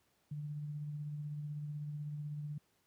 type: tone with tremolo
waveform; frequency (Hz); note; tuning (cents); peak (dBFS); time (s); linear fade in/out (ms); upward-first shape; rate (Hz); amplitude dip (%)
sine; 148.2; D3; +16; -37; 0.31-2.58; 5; triangle; 16; 35
effects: pink hiss -75 dBFS RMS until 2.86 s + high-pass 80 Hz 12 dB/octave